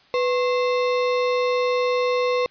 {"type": "tone with sample-and-hold", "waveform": "sine", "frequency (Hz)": 497, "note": "B4", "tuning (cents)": 11, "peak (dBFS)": -18, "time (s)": [0.14, 2.46], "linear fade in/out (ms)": 0, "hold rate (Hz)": 1575, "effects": ["white hiss -55 dBFS RMS until 2.5 s", "resampled to 11025 Hz"]}